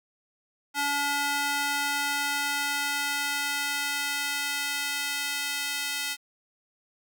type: tone with high-pass filter sweep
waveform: square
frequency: 286 Hz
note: D4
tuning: 46 cents flat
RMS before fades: -29 dBFS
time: 0.74-6.17 s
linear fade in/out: 50 ms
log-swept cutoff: 980 to 2400 Hz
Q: 0.94
effects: none